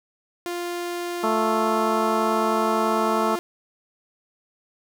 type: tone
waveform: sawtooth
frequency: 349.2 Hz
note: F4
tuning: in tune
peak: -23 dBFS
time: 0.46-3.39 s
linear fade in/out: 0 ms
type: harmonic tone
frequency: 220 Hz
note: A3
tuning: in tune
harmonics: 1 / 2 / 3 / 4 / 5 / 6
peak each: -27 / -27 / -27 / -27 / -27 / -27 dBFS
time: 1.23-3.36 s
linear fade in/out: 10 ms
effects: none